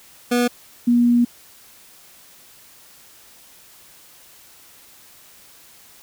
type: tone pair in turn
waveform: 25% pulse / sine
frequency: 243 / 239.9 Hz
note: B3 / A#3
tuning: -28 / +50 cents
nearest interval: unison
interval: 22 cents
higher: first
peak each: -12 dBFS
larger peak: neither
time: 0.31-0.48 / 0.87-1.25 s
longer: second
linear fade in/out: 10 ms
effects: white hiss -48 dBFS RMS until 6.02 s